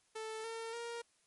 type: tone with pitch steps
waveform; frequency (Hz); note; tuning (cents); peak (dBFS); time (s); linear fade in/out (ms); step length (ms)
sawtooth; 440 / 454.2 / 468.9; A4 / A#4 / A#4; 0 / -45 / +10; -37; 0.15-1.02; 10; 290
effects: white hiss -73 dBFS RMS until 1.26 s + MP3 48 kbps